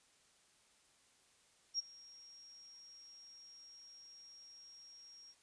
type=tone with ADSR envelope; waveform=sine; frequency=5588 Hz; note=F8; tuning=in tune; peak=-32 dBFS; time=1.74-5.35 s; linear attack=49 ms; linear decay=18 ms; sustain=-23 dB; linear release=51 ms; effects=white hiss -70 dBFS RMS until 5.42 s + resampled to 22050 Hz